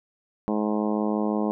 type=harmonic tone; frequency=105.9 Hz; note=G#2; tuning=34 cents sharp; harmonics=2 / 3 / 4 / 5 / 6 / 7 / 8 / 9 / 10; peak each=-25 / -29 / -31 / -33 / -35 / -36 / -37 / -38 / -39 dBFS; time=0.48-1.51 s; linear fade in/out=0 ms; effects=none